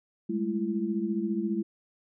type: tone cluster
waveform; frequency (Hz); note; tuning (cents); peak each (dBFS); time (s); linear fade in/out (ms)
sine; 201 / 215.6 / 336.3; G3 / A3 / E4; +44 / -35 / +35; -31; 0.29-1.63; 10
effects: none